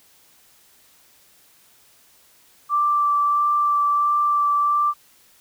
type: tone with vibrato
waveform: sine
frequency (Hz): 1171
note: D6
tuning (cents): -5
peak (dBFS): -16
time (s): 2.69-4.94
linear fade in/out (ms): 50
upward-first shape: sine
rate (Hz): 1.5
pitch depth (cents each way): 10
effects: white hiss -55 dBFS RMS until 5.4 s